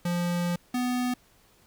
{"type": "tone pair in turn", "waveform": "square", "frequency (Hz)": [174.61, 248.4], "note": ["F3", "B3"], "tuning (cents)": [0, 10], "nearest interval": "tritone", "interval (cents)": 610, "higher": "second", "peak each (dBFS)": -26, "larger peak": "neither", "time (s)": [[0.05, 0.56], [0.74, 1.14]], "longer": "first", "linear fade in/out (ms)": 5, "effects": ["pink hiss -61 dBFS RMS until 1.66 s"]}